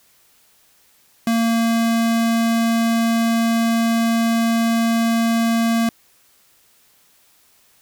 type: tone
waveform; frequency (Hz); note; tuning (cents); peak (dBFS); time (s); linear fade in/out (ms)
square; 229.3; A#3; -28; -16; 1.27-5.89; 2
effects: white hiss -56 dBFS RMS until 7.81 s